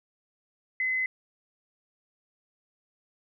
sine tone, 2037 Hz, C7, 47 cents flat, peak -25 dBFS, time 0.8-1.06 s, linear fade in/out 2 ms, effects none

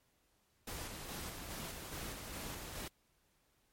pink noise with tremolo, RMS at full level -44 dBFS, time 0.67-2.88 s, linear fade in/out 5 ms, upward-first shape square, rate 2.4 Hz, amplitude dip 30%, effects pink hiss -75 dBFS RMS until 3.72 s + MP3 64 kbps

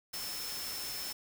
sine tone in noise, 5300 Hz, E8, 9 cents sharp, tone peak -41 dBFS, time 0.13-1.13 s, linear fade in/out 10 ms, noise white, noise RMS -41 dBFS, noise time 0.13-1.13 s, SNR -3 dB, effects none

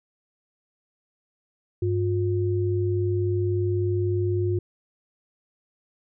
sine tone pair together, 100 / 356.4 Hz, G2 / F4, +35 / +35 cents, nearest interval octave + minor seventh, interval 2200 cents, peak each -23 / -25 dBFS, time 1.82-4.59 s, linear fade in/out 5 ms, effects none

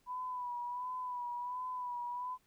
sine tone with vibrato, 987.8 Hz, B5, in tune, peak -37 dBFS, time 0.06-2.38 s, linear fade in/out 50 ms, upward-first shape sine, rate 1.4 Hz, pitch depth 41 cents each way, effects pink hiss -73 dBFS RMS until 2.46 s

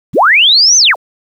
sine linear two-way sweep, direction up then down, 64.4 to 6272 to 357 Hz, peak -4 dBFS, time 0.13-0.96 s, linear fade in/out 50 ms, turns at 0.77 s, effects 7-bit

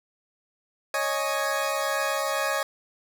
20% pulse chord, C# suspended second, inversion none, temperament equal, 554.4 / 622.3 / 830.6 Hz, C#5 / D#5 / G#5, 0 / 0 / 0 cents, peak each -23 / -24 / -27 dBFS, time 0.94-2.63 s, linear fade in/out 2 ms, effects none

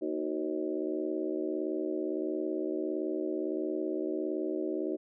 harmonic tone with a mistuned harmonic, 77.78 Hz, D#2, in tune, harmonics 3 / 4 / 5 / 6 / 7 / 8, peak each -44 / -34 / -34 / -44 / -40 / -42 dBFS, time 0.01-4.97 s, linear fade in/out 20 ms, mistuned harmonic 5, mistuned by -74 cents, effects none

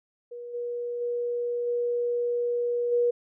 sine tone with level steps, 480.7 Hz, B4, 47 cents flat, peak -36 / -29 / -26 / -24 / -20 dBFS, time 0.31-3.11 s, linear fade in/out 10 ms, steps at 0.53 / 1 / 1.66 / 2.91 s, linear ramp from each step 20 ms, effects none

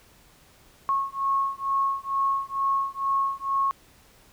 sine beating tone pair, 1093 / 1095.2 Hz, C#6 / C#6, -25 / -21 cents, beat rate 2.2 Hz, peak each -26 dBFS, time 0.89-3.71 s, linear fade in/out 0 ms, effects pink hiss -56 dBFS RMS until 4.32 s

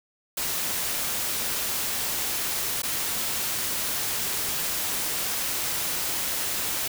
white noise with dropouts, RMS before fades -28 dBFS, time 0.37-6.88 s, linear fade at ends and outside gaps 5 ms, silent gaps 2.821-2.832 s, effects none

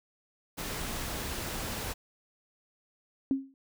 pink noise, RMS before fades -36 dBFS, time 0.57-1.94 s, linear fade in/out 20 ms
sine tone with exponential decay, 270 Hz, C#4, 45 cents flat, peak -21 dBFS, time 3.31-3.54 s, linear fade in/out 1 ms, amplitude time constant 48 ms
effects none

